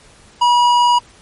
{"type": "tone with tanh clipping", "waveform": "sine", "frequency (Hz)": 967, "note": "B5", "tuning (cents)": -37, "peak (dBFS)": -11, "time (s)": [0.41, 0.99], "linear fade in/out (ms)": 10, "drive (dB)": 13, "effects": ["pink hiss -46 dBFS RMS until 1.21 s", "MP3 48 kbps"]}